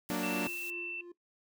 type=noise; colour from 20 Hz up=blue; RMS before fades=-46 dBFS; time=0.09-0.7 s; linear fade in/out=0 ms
type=chord; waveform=sawtooth; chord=Gb augmented; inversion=none; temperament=equal; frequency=185 / 233.1 / 293.7 Hz; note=Gb3 / Bb3 / D4; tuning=0 / 0 / 0 cents; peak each=-33 / -33 / -31 dBFS; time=0.1-0.47 s; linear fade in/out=0 ms
type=tone; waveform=sine; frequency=2675 Hz; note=E7; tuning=25 cents sharp; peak=-37 dBFS; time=0.23-1.01 s; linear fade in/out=2 ms
type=tone with tremolo; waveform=triangle; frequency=349.2 Hz; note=F4; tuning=in tune; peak=-40 dBFS; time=0.32-1.12 s; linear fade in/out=5 ms; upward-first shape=triangle; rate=2.7 Hz; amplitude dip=75%
effects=noise-tail reverb RT60 0.1 s tail -17 dB re dry